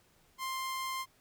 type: tone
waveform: sawtooth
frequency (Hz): 1051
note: C6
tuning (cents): +7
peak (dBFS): -31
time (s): 0.38-1.06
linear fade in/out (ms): 50
effects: pink hiss -67 dBFS RMS until 1.2 s